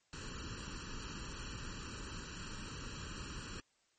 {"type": "noise with comb filter", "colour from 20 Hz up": "pink", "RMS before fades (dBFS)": -45, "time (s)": [0.13, 3.6], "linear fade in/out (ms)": 0, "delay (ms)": 0.7, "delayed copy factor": 1, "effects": ["white hiss -75 dBFS RMS until 3.98 s", "MP3 32 kbps"]}